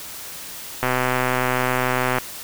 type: click train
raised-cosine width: 0.5 ms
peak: -5 dBFS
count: 173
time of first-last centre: 0.83-2.184 s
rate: 127 Hz
effects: white hiss -35 dBFS RMS until 2.43 s